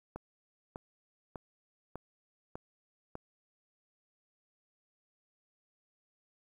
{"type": "click train", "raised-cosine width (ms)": 1, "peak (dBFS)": -27, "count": 6, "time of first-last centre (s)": [0.16, 3.154], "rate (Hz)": 1.67, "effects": ["10-bit"]}